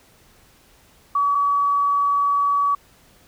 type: tone pair in turn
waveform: sine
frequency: 1138 / 1138 Hz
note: C#6 / C#6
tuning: +45 / +45 cents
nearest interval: unison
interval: 0 cents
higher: neither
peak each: -16 dBFS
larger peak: neither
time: 1.15-1.35 / 1.35-2.75 s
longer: second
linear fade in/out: 5 ms
effects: pink hiss -54 dBFS RMS until 3.27 s